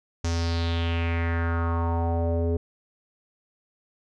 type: tone with low-pass filter sweep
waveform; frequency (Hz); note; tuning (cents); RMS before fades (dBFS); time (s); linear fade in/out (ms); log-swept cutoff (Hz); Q
square; 84; E2; +33; -25; 0.24-2.57; 5; 6300 to 440; 3.7
effects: none